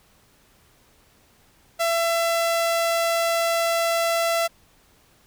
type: tone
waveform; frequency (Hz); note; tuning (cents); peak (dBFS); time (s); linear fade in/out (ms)
sawtooth; 671; E5; +31; -16; 1.79-4.48; 20
effects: pink hiss -58 dBFS RMS until 5.26 s